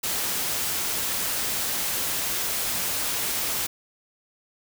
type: noise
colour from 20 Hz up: white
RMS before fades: -27 dBFS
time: 0.03-3.67 s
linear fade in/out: 10 ms
effects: none